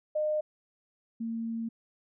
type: tone pair in turn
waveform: sine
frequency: 610 / 228 Hz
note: D#5 / A#3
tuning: -34 / -38 cents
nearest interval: octave + perfect fourth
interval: 1704 cents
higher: first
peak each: -26 / -31 dBFS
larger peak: first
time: 0.15-0.41 / 1.2-1.69 s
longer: second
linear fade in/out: 10 ms
effects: none